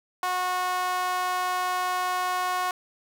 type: tone with high-pass filter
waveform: sawtooth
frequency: 365 Hz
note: F#4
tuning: 24 cents flat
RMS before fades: -27 dBFS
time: 0.23-2.71 s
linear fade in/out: 2 ms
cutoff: 910 Hz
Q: 7.3
effects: none